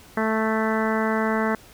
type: harmonic tone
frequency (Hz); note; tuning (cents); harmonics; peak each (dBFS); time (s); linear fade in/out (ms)
220; A3; 0; 1 / 2 / 3 / 4 / 5 / 6 / 7 / 8 / 9; -24 / -27 / -29 / -30 / -31 / -32 / -32 / -33 / -34; 0.17-1.55; 2
effects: pink hiss -49 dBFS RMS until 1.73 s